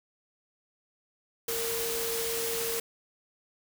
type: tone in noise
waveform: sine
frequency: 460 Hz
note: A#4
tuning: 23 cents flat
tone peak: -33 dBFS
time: 1.48-2.8 s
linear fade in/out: 5 ms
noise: white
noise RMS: -33 dBFS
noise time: 1.48-2.8 s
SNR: -3 dB
effects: none